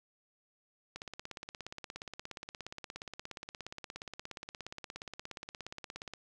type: click train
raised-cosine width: 0.2 ms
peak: -25 dBFS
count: 89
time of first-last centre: 0.96-6.136 s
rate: 17 Hz
effects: none